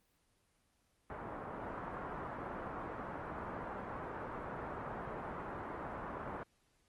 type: low-pass noise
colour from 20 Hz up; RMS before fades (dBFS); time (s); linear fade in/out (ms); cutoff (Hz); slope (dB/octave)
white; -44; 1.1-6.43; 0; 1300; 24
effects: pink hiss -75 dBFS RMS until 6.88 s + Opus 24 kbps